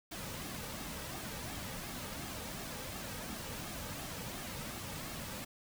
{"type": "noise with flanger", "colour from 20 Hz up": "pink", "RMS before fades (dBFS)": -43, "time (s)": [0.11, 5.45], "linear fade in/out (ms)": 10, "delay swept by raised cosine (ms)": [2, 2.92], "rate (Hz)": 2.8, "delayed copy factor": -0.5, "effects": []}